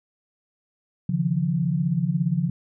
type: tone cluster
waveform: sine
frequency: 139.9 / 157.7 / 174.6 Hz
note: C#3 / D#3 / F3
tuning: +16 / +24 / 0 cents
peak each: -25 / -27 / -23 dBFS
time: 1.09-2.5 s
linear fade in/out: 5 ms
effects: none